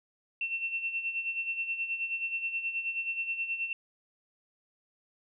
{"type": "tone with tremolo", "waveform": "sine", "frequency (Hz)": 2700, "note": "E7", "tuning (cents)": 41, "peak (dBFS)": -28, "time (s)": [0.41, 3.73], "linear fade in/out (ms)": 2, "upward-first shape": "sine", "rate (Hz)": 9.4, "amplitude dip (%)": 65, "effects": []}